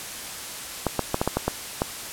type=clicks; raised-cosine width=1 ms; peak=-7 dBFS; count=8; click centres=0.867 / 0.993 / 1.144 / 1.215 / 1.276 / 1.37 / 1.48 / 1.819 s; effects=white hiss -35 dBFS RMS until 2.12 s + low-pass 12000 Hz 12 dB/octave